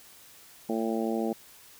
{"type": "harmonic tone", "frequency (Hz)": 112.9, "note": "A2", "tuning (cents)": 45, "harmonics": [2, 3, 4, 5, 6, 7], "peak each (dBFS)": [-30, -32, -34, -37, -38, -38], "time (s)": [0.69, 1.33], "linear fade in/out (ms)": 5, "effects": ["white hiss -53 dBFS RMS until 1.79 s"]}